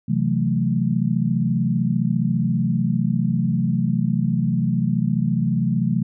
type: chord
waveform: sine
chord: F# half-diminished seventh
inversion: second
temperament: equal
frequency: 130.81 / 164.81 / 185 / 220 Hz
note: C3 / E3 / F#3 / A3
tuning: 0 / 0 / 0 / 0 cents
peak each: -23 dBFS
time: 0.08-6.03 s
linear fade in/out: 10 ms
effects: none